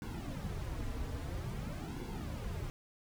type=noise with flanger; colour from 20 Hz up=brown; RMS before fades=-40 dBFS; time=0.02-2.7 s; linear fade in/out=0 ms; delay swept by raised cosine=1.6 to 5.6 ms; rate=0.5 Hz; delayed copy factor=-0.75; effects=none